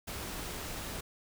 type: noise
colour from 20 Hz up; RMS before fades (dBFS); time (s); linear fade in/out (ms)
pink; -40; 0.07-1.01; 10
effects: none